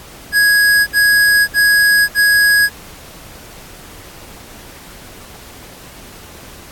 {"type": "tone bursts", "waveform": "square", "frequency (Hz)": 1661.2, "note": "G#6", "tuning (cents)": 0, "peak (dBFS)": -9, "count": 4, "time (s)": [0.32, 2.694], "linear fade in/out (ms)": 50, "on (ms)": 550, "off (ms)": 58, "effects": ["pink hiss -37 dBFS RMS until 6.71 s", "AAC 64 kbps"]}